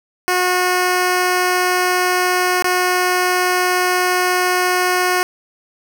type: tone with dropouts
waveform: 10% pulse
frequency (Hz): 362.9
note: F#4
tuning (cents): -34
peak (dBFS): -6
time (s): 0.28-5.23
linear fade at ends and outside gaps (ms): 0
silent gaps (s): 2.623-2.644
effects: none